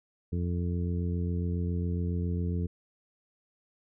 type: harmonic tone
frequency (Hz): 87.31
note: F2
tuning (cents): 0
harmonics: 1 / 2 / 3 / 4 / 5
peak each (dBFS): -29 / -33 / -40 / -43 / -42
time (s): 0.32-2.67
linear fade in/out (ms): 10
effects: none